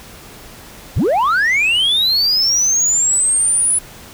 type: linear sweep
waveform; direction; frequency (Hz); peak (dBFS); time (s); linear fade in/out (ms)
sine; up; 47.13 to 10140; -9; 0.96-3.79; 10
effects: tanh soft clip ceiling -11 dBFS + pink hiss -38 dBFS RMS until 4.13 s